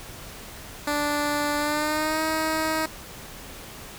10% pulse tone with pitch glide, 293.2 to 316.1 Hz, D4 to D#4, -3 to +27 cents, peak -15 dBFS, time 0.87-2.86 s, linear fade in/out 5 ms, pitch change +130 cents, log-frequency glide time 1.57-2.23 s, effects pink hiss -41 dBFS RMS until 3.98 s

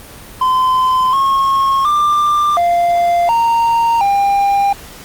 triangle tone with pitch steps, 1027 / 1086 / 1188 / 694 / 926 / 799 Hz, C6 / C#6 / D6 / F5 / A#5 / G5, -33 / -36 / +20 / -11 / -12 / +33 cents, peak -8 dBFS, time 0.41-4.73 s, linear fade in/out 5 ms, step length 720 ms, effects pink hiss -35 dBFS RMS until 5.04 s + Opus 24 kbps

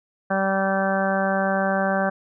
harmonic tone, 193.5 Hz, G3, 22 cents flat, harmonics 1 / 2 / 3 / 4 / 5 / 6 / 7 / 8 / 9, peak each -25 / -33 / -24 / -26 / -36 / -31 / -36 / -27 / -37 dBFS, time 0.3-2.1 s, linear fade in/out 10 ms, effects none

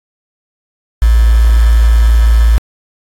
sine tone with quantisation, 56.5 Hz, A1, 47 cents sharp, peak -4 dBFS, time 1.02-2.58 s, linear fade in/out 0 ms, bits 4, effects AAC 48 kbps

